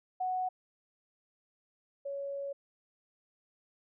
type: tone pair in turn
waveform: sine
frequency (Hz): 740 / 558.6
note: F#5 / C#5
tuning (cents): 0 / +13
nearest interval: perfect fourth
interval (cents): 487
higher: first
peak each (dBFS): -30 / -35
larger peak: first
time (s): 0.2-0.49 / 2.05-2.53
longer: second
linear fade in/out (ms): 10
effects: none